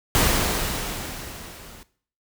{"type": "noise with level ramp", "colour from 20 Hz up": "pink", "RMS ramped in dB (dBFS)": [-18, -45], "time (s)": [0.15, 1.83], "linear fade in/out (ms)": 0, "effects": ["noise-tail reverb RT60 0.5 s tail -18 dB re dry"]}